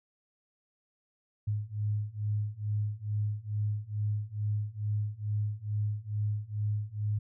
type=beating tone pair; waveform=sine; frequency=103.83 / 106.13 Hz; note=G#2 / G#2; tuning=0 / +38 cents; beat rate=2.3 Hz; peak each=-33 / -32 dBFS; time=1.47-7.19 s; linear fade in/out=10 ms; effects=none